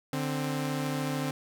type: tone pair together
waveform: sawtooth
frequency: 147.9 / 262.4 Hz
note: D3 / C4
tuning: +13 / +5 cents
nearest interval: minor seventh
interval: 992 cents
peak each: -28 dBFS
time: 0.13-1.31 s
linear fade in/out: 2 ms
effects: none

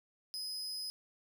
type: tone with amplitude modulation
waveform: 40% pulse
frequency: 5040 Hz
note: D#8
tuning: 21 cents sharp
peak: -35 dBFS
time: 0.34-0.9 s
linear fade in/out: 0 ms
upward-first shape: sine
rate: 254 Hz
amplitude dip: 55%
effects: none

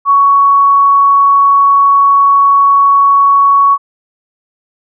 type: tone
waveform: sine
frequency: 1117 Hz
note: C#6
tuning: 13 cents sharp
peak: -4 dBFS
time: 0.05-3.78 s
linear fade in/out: 50 ms
effects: none

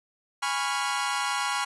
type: chord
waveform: sawtooth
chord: C# dominant seventh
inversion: second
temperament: equal with one note detuned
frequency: 824.4 / 987.8 / 1108.7 / 1396.9 Hz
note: G#5 / B5 / C#6 / E#6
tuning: -13 / 0 / 0 / 0 cents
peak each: -28 dBFS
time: 0.42-1.65 s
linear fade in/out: 10 ms
effects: resampled to 24000 Hz

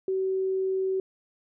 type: tone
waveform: sine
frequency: 380 Hz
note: F#4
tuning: 46 cents sharp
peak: -24 dBFS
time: 0.08-1 s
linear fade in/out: 2 ms
effects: none

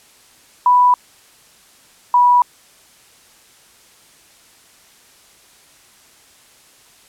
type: tone pair in turn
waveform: sine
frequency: 987.8 / 978.1 Hz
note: B5 / B5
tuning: 0 / -17 cents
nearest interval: unison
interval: 17 cents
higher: first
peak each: -8 dBFS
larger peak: neither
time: 0.66-0.94 / 2.14-2.42 s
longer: neither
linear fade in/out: 2 ms
effects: white hiss -49 dBFS RMS until 7.08 s + low-pass 11000 Hz 12 dB/octave

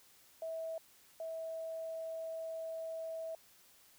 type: tone pair in turn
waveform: sine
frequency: 650 / 650 Hz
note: E5 / E5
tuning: -24 / -24 cents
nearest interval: unison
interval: 0 cents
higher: neither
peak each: -38 / -39 dBFS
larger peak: first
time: 0.42-0.78 / 1.2-3.35 s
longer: second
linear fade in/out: 2 ms
effects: white hiss -64 dBFS RMS until 3.98 s

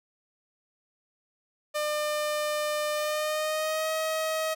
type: tone with pitch glide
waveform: sawtooth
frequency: 600 to 633.8 Hz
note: D5 to D#5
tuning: +37 to +32 cents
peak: -23 dBFS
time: 1.74-4.55 s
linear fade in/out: 20 ms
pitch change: +95 cents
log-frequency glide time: 2.93-3.91 s
effects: none

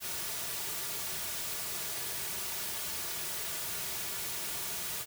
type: noise with comb filter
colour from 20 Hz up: white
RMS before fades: -37 dBFS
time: 0-5.06 s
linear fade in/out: 50 ms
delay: 3.8 ms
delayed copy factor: -0.55
effects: none

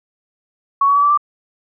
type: tone with pitch steps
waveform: sine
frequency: 1113 / 1128.5 / 1144.3 / 1160.3 / 1176.5 Hz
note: C#6 / C#6 / D6 / D6 / D6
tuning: +7 / +31 / -45 / -21 / +3 cents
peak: -10 dBFS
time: 0.81-1.175 s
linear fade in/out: 5 ms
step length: 73 ms
effects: none

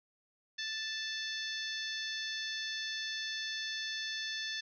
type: harmonic tone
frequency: 880 Hz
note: A5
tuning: in tune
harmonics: 2 / 3 / 4 / 5 / 6 / 7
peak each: -40 / -48 / -41 / -44 / -45 / -49 dBFS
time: 0.58-4.61 s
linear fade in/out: 10 ms
effects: none

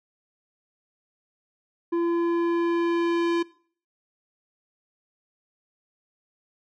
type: tone with low-pass filter sweep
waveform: square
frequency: 339.9 Hz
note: F4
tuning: 47 cents flat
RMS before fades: -24 dBFS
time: 1.92-3.43 s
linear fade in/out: 10 ms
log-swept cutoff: 940 to 3900 Hz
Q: 0.72
effects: noise-tail reverb RT60 0.5 s tail -21 dB re dry

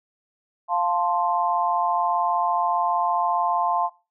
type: chord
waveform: sine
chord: F major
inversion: none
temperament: equal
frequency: 698.5 / 880 / 1046.5 Hz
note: F5 / A5 / C6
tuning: 0 / 0 / 0 cents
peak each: -24 dBFS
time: 0.68-3.9 s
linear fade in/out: 50 ms
effects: noise-tail reverb RT60 0.3 s tail -20 dB re dry

